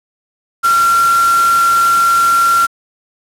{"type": "tone in noise", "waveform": "sine", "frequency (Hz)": 1371, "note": "F6", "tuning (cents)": -32, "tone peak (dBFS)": -8, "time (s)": [0.63, 2.67], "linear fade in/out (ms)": 20, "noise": "white", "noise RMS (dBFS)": -22, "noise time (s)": [0.63, 2.67], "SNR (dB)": 11, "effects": ["low-pass 12000 Hz 12 dB/octave"]}